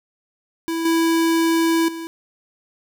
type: tone with level steps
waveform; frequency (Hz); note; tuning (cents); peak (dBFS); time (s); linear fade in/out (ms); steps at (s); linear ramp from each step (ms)
square; 329.6; E4; 0; -22 / -16 / -29; 0.68-2.07; 0; 0.85 / 1.88; 5
effects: none